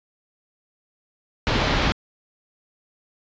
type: low-pass noise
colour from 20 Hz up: pink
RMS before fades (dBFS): -21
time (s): 1.47-1.92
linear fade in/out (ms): 0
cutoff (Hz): 4500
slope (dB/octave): 24
effects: resampled to 16000 Hz